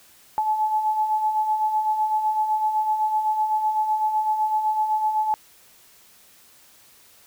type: beating tone pair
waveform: sine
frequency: 855 / 862.9 Hz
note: A5 / A5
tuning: -50 / -34 cents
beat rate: 7.9 Hz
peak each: -29 / -20 dBFS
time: 0.38-5.34 s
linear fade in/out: 0 ms
effects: white hiss -53 dBFS RMS until 7.26 s